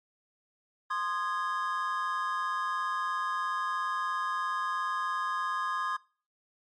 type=chord; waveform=triangle; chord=Ab major; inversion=first; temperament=equal with one note detuned; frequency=1046.5 / 1229.5 / 1661.2 Hz; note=C6 / Eb6 / Ab6; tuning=0 / -21 / 0 cents; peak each=-31 / -31 / -34 dBFS; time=0.9-5.97 s; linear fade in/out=10 ms; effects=noise-tail reverb RT60 0.4 s tail -22 dB re dry + MP3 48 kbps